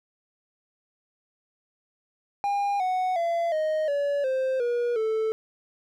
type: tone with pitch steps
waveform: triangle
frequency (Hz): 807 / 740 / 678.6 / 622.3 / 570.6 / 523.3 / 479.8 / 440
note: G#5 / F#5 / F5 / D#5 / C#5 / C5 / A#4 / A4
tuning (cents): -50 / 0 / -50 / 0 / +50 / 0 / +50 / 0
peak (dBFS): -21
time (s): 2.44-5.32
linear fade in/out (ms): 0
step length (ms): 360
effects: none